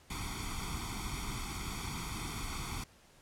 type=noise with comb filter; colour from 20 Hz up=pink; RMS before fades=-39 dBFS; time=0.1-2.84 s; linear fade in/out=5 ms; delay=0.88 ms; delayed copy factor=+0.95; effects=pink hiss -62 dBFS RMS until 3.21 s + low-pass 11000 Hz 12 dB/octave